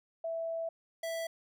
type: tone pair in turn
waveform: sine / square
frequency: 659.3 / 659.3 Hz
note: E5 / E5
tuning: 0 / 0 cents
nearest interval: unison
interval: 0 cents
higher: neither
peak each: -33 / -35 dBFS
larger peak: first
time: 0.24-0.69 / 1.03-1.27 s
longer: first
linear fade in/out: 5 ms
effects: none